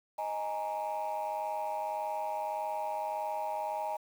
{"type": "chord", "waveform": "sine", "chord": "D# suspended fourth", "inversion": "none", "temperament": "equal", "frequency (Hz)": [622.3, 830.6, 932.3], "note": ["D#5", "G#5", "A#5"], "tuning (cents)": [0, 0, 0], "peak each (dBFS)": [-36, -34, -36], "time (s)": [0.18, 3.97], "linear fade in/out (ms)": 10, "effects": ["tanh soft clip ceiling -28 dBFS", "9-bit"]}